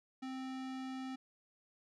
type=tone with low-pass filter; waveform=square; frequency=261.6 Hz; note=C4; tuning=in tune; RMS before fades=-43 dBFS; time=0.22-1.16 s; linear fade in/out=10 ms; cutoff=5300 Hz; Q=0.71; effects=none